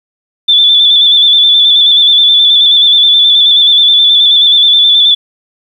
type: tone with vibrato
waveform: sine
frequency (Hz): 3500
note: A7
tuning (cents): -10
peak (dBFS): -3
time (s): 0.48-5.15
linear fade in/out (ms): 10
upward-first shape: square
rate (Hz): 9.4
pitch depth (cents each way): 30
effects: 7-bit